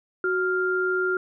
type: tone pair together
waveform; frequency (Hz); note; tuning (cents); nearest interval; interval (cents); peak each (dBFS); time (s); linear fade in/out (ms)
sine; 370 / 1396.9; F#4 / F6; 0 / 0; octave + major seventh; 2300; -24; 0.24-1.17; 2
effects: none